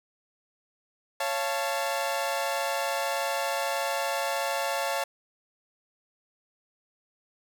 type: chord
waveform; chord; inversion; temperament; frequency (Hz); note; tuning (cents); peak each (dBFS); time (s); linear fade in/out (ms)
sawtooth; Db augmented; none; equal with one note detuned; 554.4 / 687.6 / 880; Db5 / F5 / A5; 0 / -27 / 0; -27 / -28 / -28; 1.2-5.04; 5
effects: none